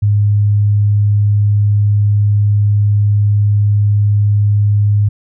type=tone; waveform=sine; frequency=103.3 Hz; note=G#2; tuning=9 cents flat; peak=-8 dBFS; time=0.02-5.09 s; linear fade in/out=10 ms; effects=none